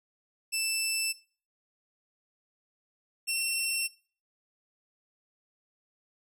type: tone pair in turn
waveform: 15% pulse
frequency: 2650 / 2709 Hz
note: E7 / E7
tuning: +9 / +47 cents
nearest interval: unison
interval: 38 cents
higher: second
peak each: -21 dBFS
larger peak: neither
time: 0.52-1.13 / 3.27-3.88 s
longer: neither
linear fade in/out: 20 ms
effects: noise-tail reverb RT60 0.4 s tail -19 dB re dry